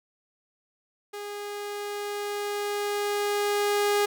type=tone with level ramp; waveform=sawtooth; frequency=410.7 Hz; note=G#4; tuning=19 cents flat; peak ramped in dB=-31 to -17 dBFS; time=1.13-4.06 s; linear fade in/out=10 ms; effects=none